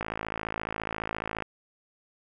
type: click train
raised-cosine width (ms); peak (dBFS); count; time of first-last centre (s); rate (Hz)
0.5; -16; 78; 0.01-1.423; 54.5
effects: none